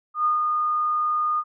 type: tone with ADSR envelope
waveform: sine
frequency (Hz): 1224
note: D#6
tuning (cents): -29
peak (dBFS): -17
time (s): 0.14-1.44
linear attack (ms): 110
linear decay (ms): 140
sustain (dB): -3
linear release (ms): 53
effects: none